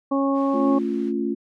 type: harmonic tone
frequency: 274.9 Hz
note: C#4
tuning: 14 cents flat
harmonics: 1 / 2 / 3 / 4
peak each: -20 / -25 / -31 / -27 dBFS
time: 0.11-0.79 s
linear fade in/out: 10 ms
type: noise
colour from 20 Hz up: blue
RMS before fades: -35 dBFS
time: 0.33-1.13 s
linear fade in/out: 50 ms
type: chord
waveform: sine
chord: A augmented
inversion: none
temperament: equal with one note detuned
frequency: 221.7 / 277.2 / 349.2 Hz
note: A3 / C#4 / E#4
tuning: +13 / 0 / 0 cents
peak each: -26 dBFS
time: 0.53-1.35 s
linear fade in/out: 20 ms
effects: low-pass 2000 Hz 12 dB/octave